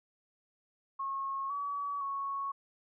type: tone with pitch steps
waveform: sine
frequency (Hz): 1089 / 1138 / 1106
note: C#6 / C#6 / C#6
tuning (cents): -31 / +45 / -4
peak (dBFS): -33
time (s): 0.99-2.52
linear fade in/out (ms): 10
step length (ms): 510
effects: none